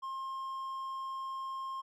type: tone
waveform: triangle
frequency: 1065 Hz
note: C6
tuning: 30 cents sharp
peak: -35 dBFS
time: 0.02-1.82 s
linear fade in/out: 20 ms
effects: none